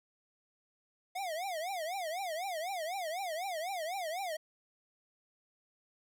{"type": "tone with vibrato", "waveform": "square", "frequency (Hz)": 700, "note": "F5", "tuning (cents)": 4, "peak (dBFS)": -36, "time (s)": [1.15, 4.37], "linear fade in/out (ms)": 10, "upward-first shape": "triangle", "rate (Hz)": 4, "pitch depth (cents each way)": 260, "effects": []}